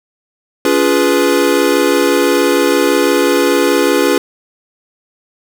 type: chord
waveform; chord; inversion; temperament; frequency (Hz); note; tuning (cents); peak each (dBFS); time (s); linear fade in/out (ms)
square; C# dominant seventh; none; equal with one note detuned; 284 / 349.2 / 415.3 / 493.9; C#4 / E#4 / G#4 / B4; +42 / 0 / 0 / 0; -16; 0.65-4.18; 2
effects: none